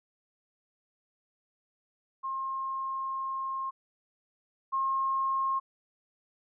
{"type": "tone pair in turn", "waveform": "sine", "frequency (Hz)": [1068, 1072.6], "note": ["C6", "C6"], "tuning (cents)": [35, 43], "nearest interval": "unison", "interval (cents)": 8, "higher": "second", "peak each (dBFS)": [-31, -26], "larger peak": "second", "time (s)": [[2.23, 3.71], [4.72, 5.6]], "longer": "first", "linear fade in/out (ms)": 20, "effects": []}